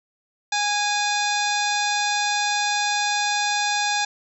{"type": "harmonic tone with a mistuned harmonic", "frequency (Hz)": 825, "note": "G#5", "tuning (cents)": -12, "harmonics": [1, 2, 3, 4, 5, 6, 7, 8, 9], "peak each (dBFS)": [-24, -27, -29, -30, -31, -32, -32, -33, -34], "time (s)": [0.52, 4.05], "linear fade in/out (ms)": 5, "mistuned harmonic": 4, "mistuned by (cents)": 120, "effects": []}